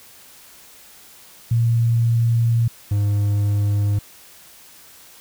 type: tone pair in turn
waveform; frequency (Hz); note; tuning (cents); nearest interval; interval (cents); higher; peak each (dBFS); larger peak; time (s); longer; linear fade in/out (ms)
sine / triangle; 116.3 / 102.39; A#2 / G#2; -4 / -24; major second; 220; first; -14; neither; 1.51-2.68 / 2.91-3.99; first; 5
effects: white hiss -46 dBFS RMS until 5.2 s